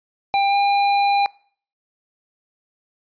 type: tone with pitch glide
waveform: square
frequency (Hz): 795 to 804.2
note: G5 to G5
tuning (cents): +24 to +44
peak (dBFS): -16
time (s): 0.34-1.26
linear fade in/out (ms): 0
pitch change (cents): +20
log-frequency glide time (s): 0.48-0.55
effects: noise-tail reverb RT60 0.5 s tail -23 dB re dry + resampled to 11025 Hz